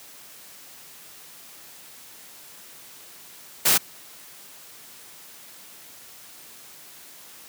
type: noise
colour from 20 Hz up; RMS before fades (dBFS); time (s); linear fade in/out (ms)
white; -18; 3.65-3.78; 10
effects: white hiss -46 dBFS RMS until 7.48 s + high-pass 100 Hz 12 dB/octave